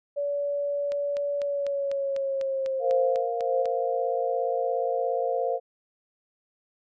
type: tone with pitch glide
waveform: sine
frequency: 572 to 524.5 Hz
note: D5 to C5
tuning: -46 to +4 cents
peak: -25 dBFS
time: 0.16-3.63 s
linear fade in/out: 20 ms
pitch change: -150 cents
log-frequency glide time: 1.38-2.98 s
type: click train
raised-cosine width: 0.2 ms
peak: -23 dBFS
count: 12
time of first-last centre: 0.92-3.656 s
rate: 4.02 Hz
type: chord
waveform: sine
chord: Bb suspended second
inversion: none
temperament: equal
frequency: 466.2 / 523.3 / 698.5 Hz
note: Bb4 / C5 / F5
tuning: 0 / 0 / 0 cents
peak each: -29 / -27 / -29 dBFS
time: 2.79-5.6 s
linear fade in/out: 50 ms
effects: none